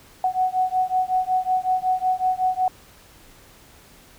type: beating tone pair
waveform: sine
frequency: 740 / 745.4 Hz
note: F#5 / F#5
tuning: 0 / +13 cents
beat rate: 5.4 Hz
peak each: -22 dBFS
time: 0.24-2.68 s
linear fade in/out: 2 ms
effects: pink hiss -50 dBFS RMS until 4.18 s